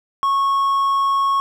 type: tone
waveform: triangle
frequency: 1100 Hz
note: C#6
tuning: 14 cents flat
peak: -13 dBFS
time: 0.23-1.4 s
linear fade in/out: 0 ms
effects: none